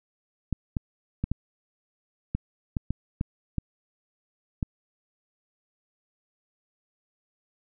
clicks, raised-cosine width 5 ms, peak -14 dBFS, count 10, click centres 0.527 / 0.768 / 1.24 / 1.316 / 2.35 / 2.768 / 2.906 / 3.211 / 3.583 / 4.628 s, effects none

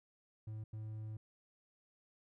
triangle tone bursts at uneven times, 108.6 Hz, A2, 22 cents flat, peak -40 dBFS, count 2, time 0.47-0.64 / 0.73-1.17 s, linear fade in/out 5 ms, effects none

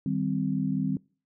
sine chord, C minor, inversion first, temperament equal with one note detuned, 155.56 / 196 / 260.9 Hz, Eb3 / G3 / C4, 0 / 0 / -5 cents, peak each -30 / -29 / -29 dBFS, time 0.06-0.97 s, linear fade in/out 2 ms, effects noise-tail reverb RT60 0.4 s tail -25 dB re dry

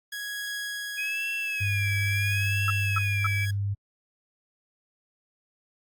sawtooth tone with tremolo, 1661.2 Hz, G#6, in tune, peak -27 dBFS, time 0.12-3.51 s, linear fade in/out 5 ms, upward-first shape triangle, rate 0.57 Hz, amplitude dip 50%
sine tone with vibrato, 2489 Hz, D#7, in tune, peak -28 dBFS, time 0.97-3.46 s, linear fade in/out 20 ms, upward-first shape sine, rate 0.73 Hz, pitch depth 130 cents each way
sine tone, 100.4 Hz, G2, 42 cents sharp, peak -25 dBFS, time 1.6-3.75 s, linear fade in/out 20 ms
sine tone bursts, 1318.5 Hz, E6, in tune, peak -23 dBFS, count 3, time 2.68-3.266 s, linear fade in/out 2 ms, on 22 ms, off 260 ms
effects Opus 32 kbps

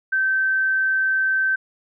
sine tone, 1548 Hz, G6, 22 cents flat, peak -17 dBFS, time 0.12-1.56 s, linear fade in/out 10 ms, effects none

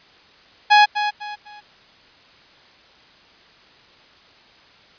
sawtooth tone with echo, 835 Hz, G#5, 9 cents sharp, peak -5 dBFS, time 0.7-0.86 s, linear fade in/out 20 ms, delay 250 ms, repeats 3, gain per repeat -10 dB, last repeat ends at 1.61 s, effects white hiss -50 dBFS RMS until 4.98 s + resampled to 11025 Hz

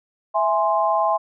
sine chord, E augmented, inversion none, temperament equal, 659.3 / 830.6 / 1046.5 Hz, E5 / G#5 / B#5, 0 / 0 / 0 cents, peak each -21 dBFS, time 0.34-1.18 s, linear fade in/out 20 ms, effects none

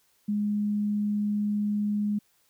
sine tone, 207.6 Hz, G#3, in tune, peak -24 dBFS, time 0.28-2.19 s, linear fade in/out 10 ms, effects white hiss -67 dBFS RMS until 2.49 s

